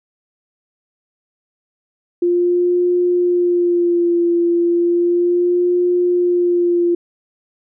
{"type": "tone with vibrato", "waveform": "sine", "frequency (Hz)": 349.2, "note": "F4", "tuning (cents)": 0, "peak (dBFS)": -12, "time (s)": [2.22, 6.95], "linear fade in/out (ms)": 5, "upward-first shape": "sine", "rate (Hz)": 0.34, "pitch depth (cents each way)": 30, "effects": []}